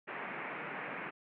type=band-pass noise; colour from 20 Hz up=white; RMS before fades=-42 dBFS; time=0.07-1.11 s; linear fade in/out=20 ms; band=140 to 2400 Hz; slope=48 dB/octave; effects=none